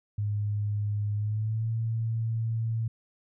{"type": "tone with pitch glide", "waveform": "sine", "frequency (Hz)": [103.83, 113.23], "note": ["G#2", "A#2"], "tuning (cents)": [0, -50], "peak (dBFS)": -26, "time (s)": [0.18, 2.88], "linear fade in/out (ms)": 5, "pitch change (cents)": 150, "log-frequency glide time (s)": [1.15, 1.7], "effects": []}